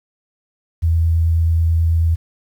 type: tone with vibrato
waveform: sine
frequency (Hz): 82.41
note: E2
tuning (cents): 0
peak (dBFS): -12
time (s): 0.82-2.16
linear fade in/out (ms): 20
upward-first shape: sine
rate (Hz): 9.2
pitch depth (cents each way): 10
effects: 8-bit